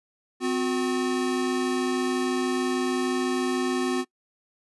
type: tone pair together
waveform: square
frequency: 256.7 / 363 Hz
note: C4 / F#4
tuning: -33 / -33 cents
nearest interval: tritone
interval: 600 cents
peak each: -27 dBFS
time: 0.4-4.05 s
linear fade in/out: 50 ms
effects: noise-tail reverb RT60 0.1 s tail -23 dB re dry + resampled to 24000 Hz